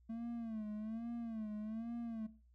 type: tone with vibrato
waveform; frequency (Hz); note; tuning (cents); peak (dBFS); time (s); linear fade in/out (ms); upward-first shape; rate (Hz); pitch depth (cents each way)
triangle; 223.1; A3; +24; -38; 0.09-2.27; 10; sine; 1.2; 98
effects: noise-tail reverb RT60 0.4 s tail -17 dB re dry + added 60 Hz sine -64 dBFS peak until 2.54 s